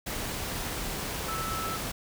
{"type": "tone in noise", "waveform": "sine", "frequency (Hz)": 1314, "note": "E6", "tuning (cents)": -6, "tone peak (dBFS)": -33, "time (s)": [1.28, 1.77], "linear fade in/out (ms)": 10, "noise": "pink", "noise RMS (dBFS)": -34, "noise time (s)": [0.06, 1.92], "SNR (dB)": -2, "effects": []}